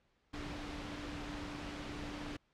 sine tone in noise, 293.7 Hz, D4, in tune, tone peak -46 dBFS, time 0.33-2.37 s, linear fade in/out 10 ms, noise pink, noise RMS -44 dBFS, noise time 0.33-2.37 s, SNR -5 dB, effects pink hiss -75 dBFS RMS until 2.53 s + low-pass 4000 Hz 12 dB/octave

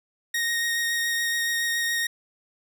sawtooth tone with vibrato, 1864.7 Hz, A#6, in tune, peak -20 dBFS, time 0.34-2.07 s, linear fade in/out 5 ms, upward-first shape sine, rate 7.1 Hz, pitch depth 11 cents each way, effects none

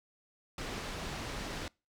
pink low-pass noise, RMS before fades -40 dBFS, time 0.58-1.68 s, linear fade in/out 2 ms, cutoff 5700 Hz, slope 12 dB/octave, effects noise-tail reverb RT60 0.3 s tail -26 dB re dry

